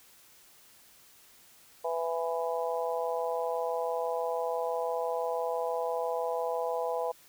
harmonic tone, 166 Hz, E3, 12 cents sharp, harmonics 3 / 4 / 5 / 6, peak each -32 / -34 / -36 / -38 dBFS, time 1.84-7.12 s, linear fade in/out 10 ms, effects white hiss -58 dBFS RMS until 7.28 s

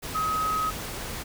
sine tone in noise, 1269 Hz, D#6, 34 cents sharp, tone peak -24 dBFS, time 0.14-0.71 s, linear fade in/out 20 ms, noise pink, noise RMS -35 dBFS, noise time 0.02-1.24 s, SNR +8 dB, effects none

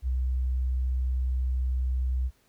sine tone, 63.6 Hz, C2, 48 cents flat, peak -24 dBFS, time 0.02-2.31 s, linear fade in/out 50 ms, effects pink hiss -66 dBFS RMS until 2.48 s

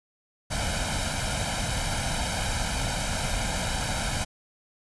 pink noise with comb filter, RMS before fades -28 dBFS, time 0.5-4.25 s, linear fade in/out 20 ms, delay 1.3 ms, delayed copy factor +0.75, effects resampled to 24000 Hz

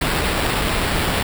pink noise with sample-and-hold, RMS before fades -20 dBFS, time 0.01-1.23 s, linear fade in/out 5 ms, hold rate 6300 Hz, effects none

